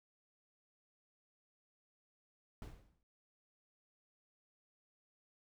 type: noise with exponential decay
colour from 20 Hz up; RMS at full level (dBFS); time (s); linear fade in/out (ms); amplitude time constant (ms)
brown; -44; 2.62-3.03; 1; 87
effects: none